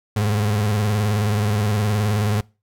35% pulse tone with vibrato, 104.9 Hz, G#2, 18 cents sharp, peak -16 dBFS, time 0.16-2.41 s, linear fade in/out 5 ms, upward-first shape square, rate 19 Hz, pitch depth 59 cents each way, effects noise-tail reverb RT60 0.3 s tail -24 dB re dry

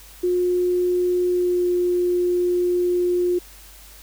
sine tone with pitch glide, 358.3 to 355.4 Hz, F4 to F4, +44 to +30 cents, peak -17 dBFS, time 0.23-3.39 s, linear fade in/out 10 ms, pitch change -14 cents, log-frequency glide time 1.29-1.67 s, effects added 50 Hz sine -46 dBFS peak until 4.02 s + white hiss -46 dBFS RMS until 4.02 s

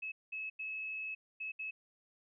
sine tone bursts at uneven times, 2586 Hz, E7, 34 cents flat, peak -38 dBFS, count 5, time 0.02-0.12 / 0.32-0.5 / 0.59-1.15 / 1.4-1.52 / 1.59-1.71 s, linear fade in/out 10 ms, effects none

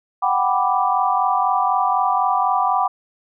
sine chord, G major seventh, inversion third, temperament equal, 740 / 784 / 987.8 / 1174.7 Hz, F#5 / G5 / B5 / D6, 0 / 0 / 0 / 0 cents, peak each -21 dBFS, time 0.22-2.88 s, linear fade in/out 10 ms, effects none

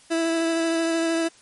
30% pulse tone with vibrato, 329.6 Hz, E4, in tune, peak -18 dBFS, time 0.1-1.29 s, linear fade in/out 20 ms, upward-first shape triangle, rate 13 Hz, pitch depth 16 cents each way, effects white hiss -53 dBFS RMS until 1.41 s + MP3 48 kbps

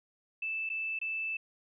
sine tone with dropouts, 2637 Hz, E7, in tune, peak -32 dBFS, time 0.42-1.37 s, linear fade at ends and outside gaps 5 ms, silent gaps 0.692-0.699 / 0.99-1.014 s, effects none

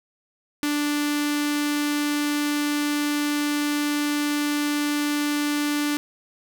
sawtooth tone with notch filter, 293.7 Hz, D4, in tune, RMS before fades -24 dBFS, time 0.63-5.97 s, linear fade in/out 0 ms, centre 660 Hz, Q 0.75, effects none

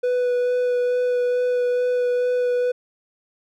triangle tone with vibrato, 493.9 Hz, B4, in tune, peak -16 dBFS, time 0.03-2.72 s, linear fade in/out 10 ms, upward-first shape sine, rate 2.3 Hz, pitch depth 10 cents each way, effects none

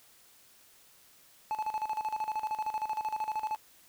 triangle tone with tremolo, 864 Hz, A5, 32 cents flat, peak -27 dBFS, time 1.51-3.56 s, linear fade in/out 0 ms, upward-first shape square, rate 13 Hz, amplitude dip 75%, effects white hiss -60 dBFS RMS until 3.88 s

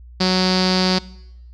sawtooth tone with low-pass filter, 185 Hz, F#3, in tune, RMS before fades -17 dBFS, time 0.2-0.99 s, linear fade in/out 10 ms, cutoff 4700 Hz, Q 9.1, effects noise-tail reverb RT60 0.9 s tail -21 dB re dry + added 60 Hz sine -38 dBFS peak until 1.53 s

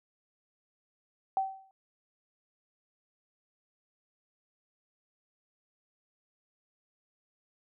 sine tone with exponential decay, 770 Hz, G5, 31 cents flat, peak -23 dBFS, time 1.37-1.71 s, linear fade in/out 1 ms, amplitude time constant 72 ms, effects none

